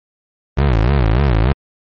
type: tone with vibrato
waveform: 25% pulse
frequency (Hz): 61.74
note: B1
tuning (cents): 0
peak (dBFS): -7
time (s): 0.57-1.53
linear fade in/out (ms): 10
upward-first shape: sine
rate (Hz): 3.4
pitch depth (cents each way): 270
effects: low-pass 3000 Hz 12 dB/octave + MP3 32 kbps